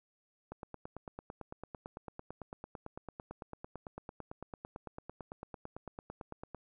click train, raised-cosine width 1 ms, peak -29 dBFS, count 55, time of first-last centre 0.52-6.547 s, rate 8.96 Hz, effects none

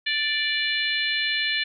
harmonic tone, 587 Hz, D5, 1 cent flat, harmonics 3 / 4 / 5 / 6 / 7, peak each -27 / -28 / -29 / -30 / -30 dBFS, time 0.06-1.64 s, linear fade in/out 10 ms, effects none

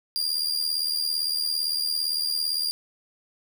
40% pulse tone with amplitude modulation, 4796 Hz, D8, 36 cents sharp, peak -20 dBFS, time 0.16-2.71 s, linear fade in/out 0 ms, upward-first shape sine, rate 77.7 Hz, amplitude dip 65%, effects 8-bit

